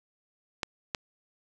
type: clicks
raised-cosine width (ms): 0.2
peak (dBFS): -12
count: 2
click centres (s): 0.632 / 0.948
effects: none